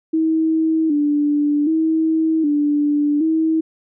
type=tone with vibrato; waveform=sine; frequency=306.3 Hz; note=D#4; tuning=27 cents flat; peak=-14 dBFS; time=0.13-3.61 s; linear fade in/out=10 ms; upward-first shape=square; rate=0.65 Hz; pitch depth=76 cents each way; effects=none